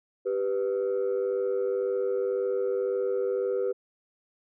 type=tone pair together; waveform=sine; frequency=392 / 493.9 Hz; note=G4 / B4; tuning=0 / 0 cents; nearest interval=major third; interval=400 cents; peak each=-26 dBFS; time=0.25-3.73 s; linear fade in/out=20 ms; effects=tanh soft clip ceiling -21 dBFS